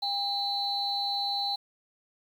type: tone cluster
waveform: sine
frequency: 802 / 4010 / 4306 Hz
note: G5 / B7 / C8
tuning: +39 / +26 / +49 cents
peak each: -32 / -30 / -35 dBFS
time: 0.02-1.56 s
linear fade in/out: 10 ms
effects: 9-bit